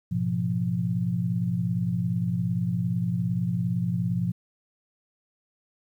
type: chord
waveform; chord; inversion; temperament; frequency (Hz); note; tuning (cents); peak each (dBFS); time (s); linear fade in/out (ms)
sine; F diminished; first; equal with one note detuned; 106.01 / 123.47 / 174.61; Ab2 / Cb3 / F3; +36 / 0 / 0; -31 / -28 / -26; 0.11-4.32; 10
effects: 10-bit